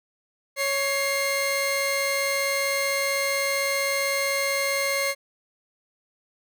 sawtooth tone pair together, 554.4 / 2122 Hz, C#5 / C7, 0 / +24 cents, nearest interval octave + major seventh, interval 2324 cents, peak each -22 dBFS, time 0.56-5.15 s, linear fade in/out 50 ms, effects none

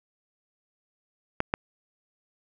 clicks, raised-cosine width 0.5 ms, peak -9 dBFS, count 2, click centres 1.404 / 1.539 s, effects none

